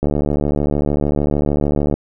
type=click train; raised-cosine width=2 ms; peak=-5 dBFS; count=141; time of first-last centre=0.03-1.94 s; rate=73.3 Hz; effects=none